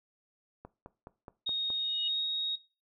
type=click train; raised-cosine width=1 ms; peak=-31 dBFS; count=6; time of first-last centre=0.65-1.703 s; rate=4.75 Hz
type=tone with pitch glide; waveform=sine; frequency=3729 to 3761 Hz; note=A#7 to A#7; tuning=0 to +15 cents; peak=-29 dBFS; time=1.46-2.56 s; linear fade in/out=10 ms; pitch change=+15 cents; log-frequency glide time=2.03-2.25 s
type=tone with exponential growth; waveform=sine; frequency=2911 Hz; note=F#7; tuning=29 cents flat; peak=-33 dBFS; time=1.7-2.08 s; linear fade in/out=5 ms; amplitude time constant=82 ms
effects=noise-tail reverb RT60 0.3 s tail -19 dB re dry